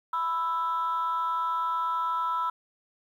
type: tone pair together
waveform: sine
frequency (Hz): 993.2 / 1322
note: B5 / E6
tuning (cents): +9 / +5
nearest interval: perfect fourth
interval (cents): 496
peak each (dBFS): -27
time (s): 0.13-2.5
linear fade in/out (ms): 5
effects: tanh soft clip ceiling -21 dBFS + 10-bit